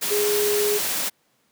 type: tone in noise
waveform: sine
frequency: 415.3 Hz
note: G#4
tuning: in tune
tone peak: -20 dBFS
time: 0.1-0.79 s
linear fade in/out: 20 ms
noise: white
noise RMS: -25 dBFS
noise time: 0.01-1.1 s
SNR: +2 dB
effects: pink hiss -65 dBFS RMS until 1.51 s + high-pass 150 Hz 12 dB/octave